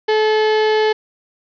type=tone; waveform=35% pulse; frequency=431.9 Hz; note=A4; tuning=32 cents flat; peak=-11 dBFS; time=0.08-0.93 s; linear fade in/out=10 ms; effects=resampled to 11025 Hz + 7-bit